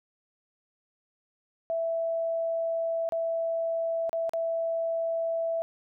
sine tone with dropouts, 661 Hz, E5, 5 cents sharp, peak -26 dBFS, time 1.7-5.62 s, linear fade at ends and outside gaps 0 ms, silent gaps 3.09-3.122 / 4.094-4.13 / 4.294-4.335 s, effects none

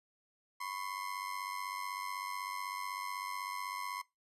30% pulse ring-modulated tone, 1046.5 Hz, C6, in tune, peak -33 dBFS, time 0.6-4.02 s, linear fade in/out 10 ms, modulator 48 Hz, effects noise-tail reverb RT60 0.2 s tail -21 dB re dry + resampled to 32000 Hz

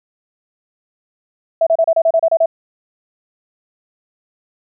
sine tone bursts, 657 Hz, E5, 6 cents flat, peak -9 dBFS, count 10, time 1.61-2.459 s, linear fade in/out 5 ms, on 57 ms, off 31 ms, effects none

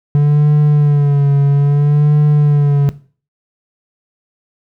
triangle tone with vibrato, 144.8 Hz, D3, 24 cents flat, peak -5 dBFS, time 0.15-2.89 s, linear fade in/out 0 ms, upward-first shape sine, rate 0.61 Hz, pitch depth 48 cents each way, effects noise-tail reverb RT60 0.4 s tail -17 dB re dry

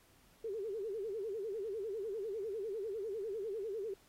sine tone with vibrato, 419 Hz, G#4, 15 cents sharp, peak -37 dBFS, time 0.44-3.94 s, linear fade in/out 5 ms, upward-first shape sine, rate 10 Hz, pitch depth 170 cents each way, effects pink hiss -67 dBFS RMS until 4.08 s + AAC 48 kbps

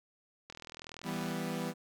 click train, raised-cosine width 0.2 ms, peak -28 dBFS, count 34, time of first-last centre 0.5-1.311 s, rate 40.7 Hz
sawtooth chord, E minor, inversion none, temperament equal, 164.81 / 196 / 246.9 Hz, E3 / G3 / B3, 0 / 0 / 0 cents, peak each -35 dBFS, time 1.03-1.74 s, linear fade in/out 50 ms
effects none

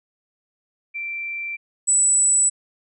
sine tone pair in turn, 2349 / 7926 Hz, D7 / B8, 0 / +5 cents, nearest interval octave + major sixth, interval 2105 cents, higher second, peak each -26 / -14 dBFS, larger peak second, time 0.94-1.57 / 1.87-2.5 s, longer neither, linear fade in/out 20 ms, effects none

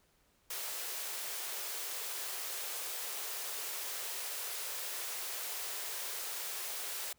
white high-pass noise, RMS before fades -40 dBFS, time 0.5-7.13 s, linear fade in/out 5 ms, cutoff 360 Hz, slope 96 dB/octave, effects pink hiss -71 dBFS RMS until 7.18 s

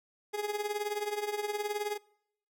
30% pulse tone with tremolo, 416.1 Hz, G#4, 3 cents sharp, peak -26 dBFS, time 0.33-1.98 s, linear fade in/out 20 ms, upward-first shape triangle, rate 19 Hz, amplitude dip 80%, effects noise-tail reverb RT60 0.7 s tail -24 dB re dry

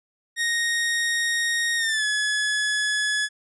sawtooth tone with pitch glide, 1864.7 to 1700.1 Hz, A#6 to G#6, 0 to +40 cents, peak -18 dBFS, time 0.36-3.29 s, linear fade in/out 50 ms, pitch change -160 cents, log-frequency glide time 1.77-2.05 s, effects resampled to 24000 Hz

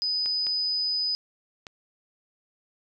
sine tone, 4993 Hz, D#8, 5 cents sharp, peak -24 dBFS, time 0.02-1.15 s, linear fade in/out 0 ms
clicks, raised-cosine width 0.2 ms, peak -22 dBFS, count 3, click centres 0.26 / 0.468 / 1.668 s
effects none

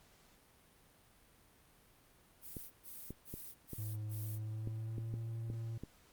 violet noise bursts, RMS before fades -49 dBFS, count 5, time 2.41-4.39 s, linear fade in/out 50 ms, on 300 ms, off 120 ms
clicks, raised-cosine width 3 ms, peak -31 dBFS, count 9, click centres 2.568 / 3.106 / 3.34 / 3.733 / 4.674 / 4.982 / 5.14 / 5.501 / 5.836 s
triangle tone with pitch glide, 106.9 to 113.91 Hz, A2 to A#2, -49 to -40 cents, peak -37 dBFS, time 3.78-5.78 s, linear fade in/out 5 ms, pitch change +109 cents, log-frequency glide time 4.23-5.19 s
effects pink hiss -66 dBFS RMS until 6.12 s + Opus 48 kbps

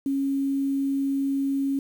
sine tone, 274.8 Hz, C#4, 15 cents flat, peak -22 dBFS, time 0.06-1.79 s, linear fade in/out 2 ms, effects 8-bit

